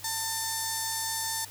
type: tone with notch filter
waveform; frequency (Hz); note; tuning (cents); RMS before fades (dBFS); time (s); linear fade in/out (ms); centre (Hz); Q
5% pulse; 895; A5; +29; -32; 0.04-1.45; 5; 2700; 1.2
effects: added 101 Hz sine -52 dBFS peak until 1.5 s + white hiss -47 dBFS RMS until 1.5 s